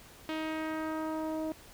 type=tone with low-pass filter sweep; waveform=sawtooth; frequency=315.1 Hz; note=D#4; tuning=22 cents sharp; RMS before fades=-35 dBFS; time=0.29-1.52 s; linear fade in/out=0 ms; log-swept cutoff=3300 to 640 Hz; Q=1.5; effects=pink hiss -54 dBFS RMS until 1.73 s